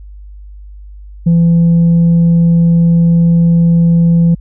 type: tone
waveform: sine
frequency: 168.8 Hz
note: E3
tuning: 41 cents sharp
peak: -3 dBFS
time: 1.26-4.35 s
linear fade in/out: 10 ms
effects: tanh soft clip ceiling -4 dBFS + added 50 Hz sine -29 dBFS peak until 4.4 s